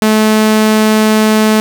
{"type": "tone", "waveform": "sawtooth", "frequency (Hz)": 216.4, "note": "A3", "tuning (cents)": -29, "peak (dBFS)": -3, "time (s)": [0.02, 1.6], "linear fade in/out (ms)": 0, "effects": []}